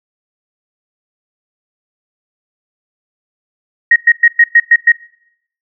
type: tone bursts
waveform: sine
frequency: 1879 Hz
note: A#6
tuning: 13 cents sharp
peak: -3 dBFS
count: 7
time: 3.91-4.92 s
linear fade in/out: 5 ms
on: 50 ms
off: 110 ms
effects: noise-tail reverb RT60 0.7 s tail -22 dB re dry